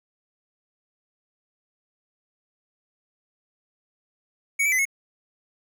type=tone with pitch steps; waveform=square; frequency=2237 / 2314 / 2028 / 2183 Hz; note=C#7 / D7 / B6 / C#7; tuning=+15 / -26 / +45 / -27 cents; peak=-20 dBFS; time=4.59-4.854 s; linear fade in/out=10 ms; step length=66 ms; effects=none